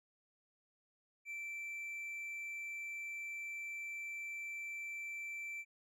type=tone; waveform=triangle; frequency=2336 Hz; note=D7; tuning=10 cents flat; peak=-40 dBFS; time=1.25-5.65 s; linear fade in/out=50 ms; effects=none